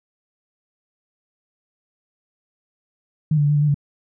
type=tone with pitch steps; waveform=sine; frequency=154.8 / 146.6 / 145 / 148.2 / 145.7 / 149.2 / 143.4 Hz; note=D#3 / D3 / D3 / D3 / D3 / D3 / D3; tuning=-9 / -3 / -22 / +16 / -13 / +28 / -41 cents; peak=-14 dBFS; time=3.31-3.744 s; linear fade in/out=5 ms; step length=62 ms; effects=none